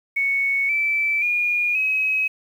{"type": "tone with pitch steps", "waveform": "sine", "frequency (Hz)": [2217, 2322, 2432, 2547], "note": ["C#7", "D7", "D#7", "D#7"], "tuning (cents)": [0, -20, -40, 40], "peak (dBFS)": -18, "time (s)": [0.16, 2.28], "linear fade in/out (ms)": 10, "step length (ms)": 530, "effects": ["8-bit"]}